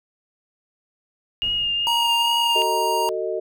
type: tone with vibrato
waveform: sine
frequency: 2842 Hz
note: F7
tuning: 30 cents sharp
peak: -20 dBFS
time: 1.42-2.62 s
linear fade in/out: 0 ms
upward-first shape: triangle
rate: 2.4 Hz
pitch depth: 28 cents each way
type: noise with exponential decay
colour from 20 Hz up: brown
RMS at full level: -36 dBFS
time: 1.43-2.58 s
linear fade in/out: 0 ms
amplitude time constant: 250 ms
type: tone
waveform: square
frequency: 936 Hz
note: A#5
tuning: 7 cents sharp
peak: -21 dBFS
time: 1.87-3.09 s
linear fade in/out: 0 ms
type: chord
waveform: sine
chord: D# diminished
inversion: first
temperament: just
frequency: 373.4 / 448 / 622.3 Hz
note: F#4 / A4 / D#5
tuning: +16 / +31 / 0 cents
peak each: -27 dBFS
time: 2.55-3.4 s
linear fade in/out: 10 ms
effects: none